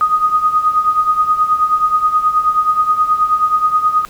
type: tone with tremolo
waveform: sine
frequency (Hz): 1244.5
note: D#6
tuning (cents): 0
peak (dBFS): -7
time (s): 0.01-4.05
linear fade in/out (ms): 0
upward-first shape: triangle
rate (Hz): 9.4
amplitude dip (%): 80
effects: pink hiss -41 dBFS RMS until 4.09 s